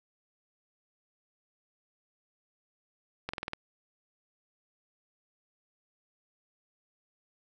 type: slowing click train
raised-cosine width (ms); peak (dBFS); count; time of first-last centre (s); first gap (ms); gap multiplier
0.3; -18; 6; 3.29-3.534; 45; 1.04
effects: none